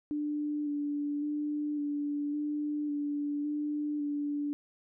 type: tone with vibrato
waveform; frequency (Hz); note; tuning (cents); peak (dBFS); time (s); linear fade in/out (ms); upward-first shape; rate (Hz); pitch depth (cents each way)
sine; 293.7; D4; 0; -30; 0.11-4.53; 0; square; 0.9; 17
effects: none